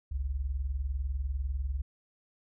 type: tone pair together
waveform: sine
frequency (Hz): 48.95 / 69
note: G1 / C#2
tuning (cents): -2 / -7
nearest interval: tritone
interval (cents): 595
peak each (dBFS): -35 / -31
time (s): 0.11-1.82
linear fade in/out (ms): 10
effects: none